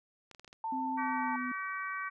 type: clicks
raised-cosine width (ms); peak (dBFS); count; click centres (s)
0.2; -34; 6; 0.313 / 0.348 / 0.396 / 0.446 / 0.478 / 0.529
type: tone with vibrato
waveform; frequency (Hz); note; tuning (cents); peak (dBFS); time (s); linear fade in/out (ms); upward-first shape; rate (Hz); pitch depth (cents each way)
sine; 889; A5; +18; -33; 0.64-1.36; 2; triangle; 6.6; 17
type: tone with pitch glide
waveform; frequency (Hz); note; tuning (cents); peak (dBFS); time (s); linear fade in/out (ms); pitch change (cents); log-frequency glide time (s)
sine; 261.6 to 250.8; C4 to B3; 0 to +27; -36; 0.72-1.52; 5; -73; 0.98-1.37
type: harmonic tone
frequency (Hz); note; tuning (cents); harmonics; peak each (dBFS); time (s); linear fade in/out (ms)
381.6; G4; -47; 3 / 4 / 5 / 6; -38 / -40 / -42 / -44; 0.97-2.1; 20
effects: none